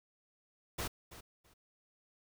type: noise with echo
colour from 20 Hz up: pink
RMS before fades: -38 dBFS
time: 0.78-0.88 s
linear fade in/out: 10 ms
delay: 330 ms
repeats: 2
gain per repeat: -14 dB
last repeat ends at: 1.54 s
effects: none